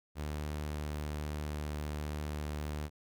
sawtooth tone, 74.9 Hz, D2, 35 cents sharp, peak -32 dBFS, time 0.15-2.9 s, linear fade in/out 50 ms, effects none

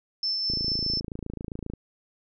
sine tone with tremolo, 5300 Hz, E8, 9 cents sharp, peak -24 dBFS, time 0.23-1 s, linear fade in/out 2 ms, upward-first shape sine, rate 4.7 Hz, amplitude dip 25%
click train, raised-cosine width 3 ms, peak -21 dBFS, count 35, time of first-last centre 0.5-1.736 s, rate 27.5 Hz
effects none

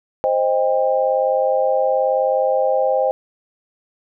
sine chord, C minor, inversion none, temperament equal with one note detuned, 523.3 / 622.3 / 797.7 Hz, C5 / Eb5 / G5, 0 / 0 / +30 cents, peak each -17 / -20 / -21 dBFS, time 0.24-3.11 s, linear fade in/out 0 ms, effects none

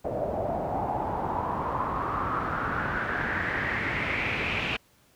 pink noise with low-pass filter sweep, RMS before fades -29 dBFS, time 0.04-4.77 s, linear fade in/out 10 ms, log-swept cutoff 600 to 2700 Hz, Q 5.2, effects pink hiss -62 dBFS RMS until 5.15 s + high-pass 60 Hz 12 dB/octave

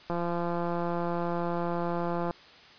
click train, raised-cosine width 1 ms, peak -18 dBFS, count 381, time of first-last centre 0.1-2.309 s, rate 172 Hz, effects white hiss -52 dBFS RMS until 2.78 s + resampled to 11025 Hz

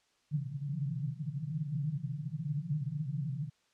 white band-pass noise, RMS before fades -36 dBFS, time 0.31-3.5 s, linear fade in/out 10 ms, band 130 to 160 Hz, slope 96 dB/octave, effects white hiss -72 dBFS RMS until 3.73 s + low-pass 6000 Hz 12 dB/octave

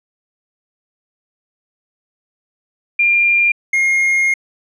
sine / triangle tone pair in turn, 2396 / 2139 Hz, D7 / C7, +34 / +38 cents, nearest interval major second, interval 196 cents, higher first, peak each -10 dBFS, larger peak neither, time 2.99-3.52 / 3.73-4.34 s, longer second, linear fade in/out 5 ms, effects resampled to 24000 Hz

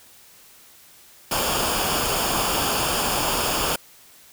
pink noise with comb filter, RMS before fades -23 dBFS, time 1.31-3.76 s, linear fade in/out 5 ms, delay 0.5 ms, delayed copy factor -0.65, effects white hiss -50 dBFS RMS until 4.32 s

